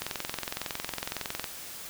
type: click train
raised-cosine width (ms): 0.2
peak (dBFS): -14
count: 32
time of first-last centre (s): 0.02-1.442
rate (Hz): 21.8
effects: white hiss -42 dBFS RMS until 1.89 s